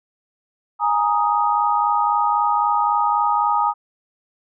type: chord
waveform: sine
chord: Ab suspended second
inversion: none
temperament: just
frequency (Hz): 830.6 / 934.4 / 1245.9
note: Ab5 / Bb5 / Eb6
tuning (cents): 0 / +4 / +2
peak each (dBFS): -20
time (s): 0.79-3.74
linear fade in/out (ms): 50
effects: none